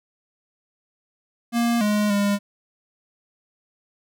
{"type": "tone with pitch steps", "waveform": "square", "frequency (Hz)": [235.2, 209, 202.6], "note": ["A#3", "G#3", "G#3"], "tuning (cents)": [16, 11, -43], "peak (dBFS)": -19, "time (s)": [1.52, 2.39], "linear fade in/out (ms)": 50, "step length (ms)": 290, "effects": []}